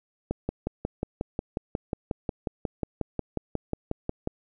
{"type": "click train", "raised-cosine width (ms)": 2, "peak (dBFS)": -14, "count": 23, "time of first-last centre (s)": [0.31, 4.274], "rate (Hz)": 5.55, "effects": []}